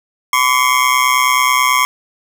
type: ring-modulated tone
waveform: 25% pulse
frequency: 1080 Hz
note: C#6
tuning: 45 cents flat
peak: -4 dBFS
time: 0.33-1.85 s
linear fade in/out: 0 ms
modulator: 64.6 Hz
effects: 7-bit